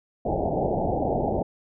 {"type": "low-pass noise", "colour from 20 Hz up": "white", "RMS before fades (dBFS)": -25, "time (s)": [0.25, 1.43], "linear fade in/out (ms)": 10, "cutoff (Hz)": 830, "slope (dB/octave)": 96, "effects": []}